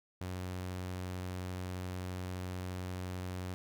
sawtooth tone, 91.5 Hz, F#2, 19 cents flat, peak -34 dBFS, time 0.21-3.54 s, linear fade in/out 0 ms, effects none

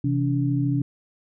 sine tone cluster, 131.9 / 165.5 / 285.6 Hz, C3 / E3 / D4, +14 / +7 / -48 cents, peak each -22 / -30 / -24 dBFS, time 0.04-0.82 s, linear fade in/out 5 ms, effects none

